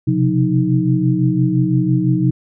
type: tone cluster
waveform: sine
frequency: 128.2 / 134.1 / 178.6 / 312.9 Hz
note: C3 / C3 / F3 / D#4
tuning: -35 / +43 / +39 / +10 cents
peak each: -18 dBFS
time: 0.07-2.31 s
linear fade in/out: 10 ms
effects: none